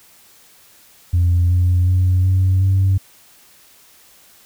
sine tone with pitch steps, 87.31 / 89.35 / 91.44 / 93.58 / 95.76 Hz, F2 / F2 / F#2 / F#2 / G2, 0 / +40 / -20 / +20 / -40 cents, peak -10 dBFS, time 1.13-2.98 s, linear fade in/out 10 ms, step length 370 ms, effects tanh soft clip ceiling -9 dBFS + white hiss -49 dBFS RMS until 4.45 s

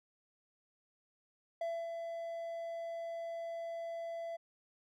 triangle tone with ADSR envelope, 670 Hz, E5, 28 cents sharp, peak -32 dBFS, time 1.61-4.37 s, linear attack 4 ms, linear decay 260 ms, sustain -5 dB, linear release 15 ms, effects none

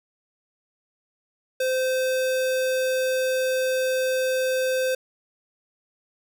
square tone, 517 Hz, C5, 21 cents flat, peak -22 dBFS, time 1.6-4.95 s, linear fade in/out 5 ms, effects none

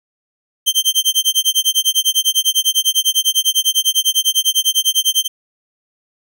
sawtooth tone with tremolo, 3136 Hz, G7, in tune, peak -6 dBFS, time 0.66-5.28 s, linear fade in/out 20 ms, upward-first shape sine, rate 10 Hz, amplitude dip 100%, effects none

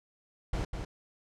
brown noise with echo, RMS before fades -31 dBFS, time 0.53-0.65 s, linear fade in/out 5 ms, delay 200 ms, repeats 1, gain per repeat -5 dB, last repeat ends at 0.85 s, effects low-pass 8000 Hz 12 dB/octave

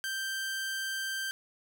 sawtooth tone, 1568 Hz, G6, in tune, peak -29 dBFS, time 0.04-1.31 s, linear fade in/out 0 ms, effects none

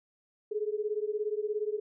sine beating tone pair, 415.3 / 432.3 Hz, G#4 / A4, 0 / -31 cents, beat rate 17 Hz, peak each -32 / -33 dBFS, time 0.51-1.8 s, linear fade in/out 10 ms, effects none

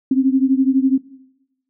sine beating tone pair, 261.6 / 273.6 Hz, C4 / C#4, 0 / -23 cents, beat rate 12 Hz, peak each -14 / -17 dBFS, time 0.11-0.98 s, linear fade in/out 5 ms, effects noise-tail reverb RT60 0.9 s tail -19 dB re dry

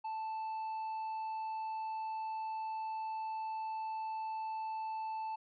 triangle tone, 880 Hz, A5, in tune, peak -35 dBFS, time 0.04-5.36 s, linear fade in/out 10 ms, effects resampled to 11025 Hz

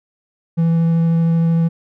triangle tone with vibrato, 165.8 Hz, E3, 10 cents sharp, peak -10 dBFS, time 0.57-1.69 s, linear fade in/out 20 ms, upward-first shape triangle, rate 13 Hz, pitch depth 9 cents each way, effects none

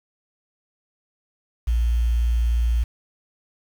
sine tone with quantisation, 58.4 Hz, A#1, 4 cents sharp, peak -17 dBFS, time 1.67-2.84 s, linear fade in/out 10 ms, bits 7, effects none

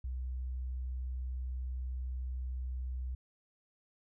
sine tone, 63.3 Hz, B1, 43 cents sharp, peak -35 dBFS, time 0.04-3.15 s, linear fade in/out 5 ms, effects none

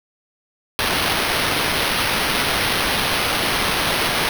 white noise with sample-and-hold, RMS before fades -20 dBFS, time 0.79-4.29 s, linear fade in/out 0 ms, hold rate 7350 Hz, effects none

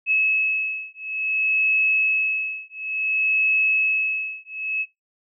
sine beating tone pair, 2583 / 2583.57 Hz, E7 / E7, -36 / -35 cents, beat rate 0.57 Hz, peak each -22 / -22 dBFS, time 0.06-4.86 s, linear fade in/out 50 ms, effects noise-tail reverb RT60 0.2 s tail -24 dB re dry

